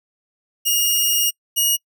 10% pulse tone pair in turn, 2853 / 2888 Hz, F7 / F#7, +36 / -43 cents, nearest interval unison, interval 21 cents, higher second, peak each -7 dBFS, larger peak neither, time 0.65-1.31 / 1.56-1.77 s, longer first, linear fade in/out 20 ms, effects noise-tail reverb RT60 0.1 s tail -26 dB re dry

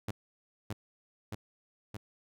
sawtooth tone with echo, 104.8 Hz, G#2, 16 cents sharp, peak -29 dBFS, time 0.08-0.11 s, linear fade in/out 5 ms, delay 620 ms, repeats 3, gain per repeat -2 dB, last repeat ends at 1.97 s, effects none

